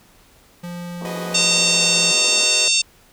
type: tone with pitch glide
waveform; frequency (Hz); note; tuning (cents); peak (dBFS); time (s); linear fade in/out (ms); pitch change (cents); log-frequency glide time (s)
square; 174.61 to 172.31; F3 to F3; 0 to -23; -29; 0.63-2.12; 10; -23; 1.45-1.83
type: band-pass noise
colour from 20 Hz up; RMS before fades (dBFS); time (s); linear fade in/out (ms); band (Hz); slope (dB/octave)
pink; -37; 1.01-2.45; 0; 210 to 1200; 96
type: chord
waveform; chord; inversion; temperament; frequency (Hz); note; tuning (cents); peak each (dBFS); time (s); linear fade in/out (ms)
sawtooth; G# minor seventh; third; equal; 370 / 415.3 / 493.9 / 622.3; F#4 / G#4 / B4 / D#5; 0 / 0 / 0 / 0; -32 / -33 / -29 / -27; 1.05-2.68; 0
type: harmonic tone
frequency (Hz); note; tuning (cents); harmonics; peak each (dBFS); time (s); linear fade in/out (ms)
907; A#5; -48; 3 / 4 / 5 / 6 / 7 / 8 / 9; -20 / -21 / -22 / -23 / -23 / -24 / -25; 1.34-2.82; 10
effects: pink hiss -52 dBFS RMS until 3.12 s